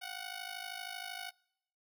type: ring-modulated tone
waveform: 10% pulse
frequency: 740 Hz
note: F#5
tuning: in tune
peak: -30 dBFS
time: 0.01-1.31 s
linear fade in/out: 20 ms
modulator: 26.4 Hz
effects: noise-tail reverb RT60 0.8 s tail -25 dB re dry